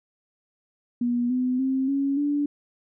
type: tone with pitch steps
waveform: sine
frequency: 241.4 / 252.7 / 264.5 / 276.8 / 289.7 Hz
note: B3 / B3 / C4 / C#4 / D4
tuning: -39 / +40 / +19 / -2 / -24 cents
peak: -21 dBFS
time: 1.01-2.46 s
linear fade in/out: 5 ms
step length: 290 ms
effects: none